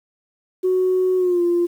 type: tone with pitch glide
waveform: sine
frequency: 370 to 347.2 Hz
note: F#4 to F4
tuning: 0 to -10 cents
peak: -14 dBFS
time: 0.63-1.67 s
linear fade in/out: 20 ms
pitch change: -110 cents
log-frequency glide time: 1.17-1.42 s
effects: tanh soft clip ceiling -11 dBFS + 8-bit